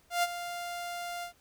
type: tone with ADSR envelope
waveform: sawtooth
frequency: 698.5 Hz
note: F5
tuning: in tune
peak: -20 dBFS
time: 0.1-1.33 s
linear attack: 130 ms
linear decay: 35 ms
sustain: -12 dB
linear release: 100 ms
effects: pink hiss -65 dBFS RMS until 1.4 s

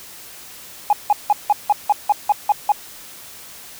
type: tone bursts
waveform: sine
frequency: 830.6 Hz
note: G#5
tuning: in tune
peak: -9 dBFS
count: 10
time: 0.9-2.72 s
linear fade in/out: 2 ms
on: 29 ms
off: 170 ms
effects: tanh soft clip ceiling -6 dBFS + white hiss -39 dBFS RMS until 3.79 s

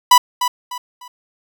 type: tone with echo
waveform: 45% pulse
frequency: 987.8 Hz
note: B5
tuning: in tune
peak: -5 dBFS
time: 0.11-0.18 s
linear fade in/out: 5 ms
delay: 300 ms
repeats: 3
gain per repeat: -10 dB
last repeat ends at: 1.08 s
effects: none

